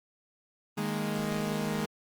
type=chord; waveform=sawtooth; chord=D# suspended fourth; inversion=none; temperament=equal; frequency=155.56 / 207.7 / 233.1 Hz; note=D#3 / G#3 / A#3; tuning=0 / 0 / 0 cents; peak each=-31 / -28 / -33 dBFS; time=0.77-1.86 s; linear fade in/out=10 ms; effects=Opus 32 kbps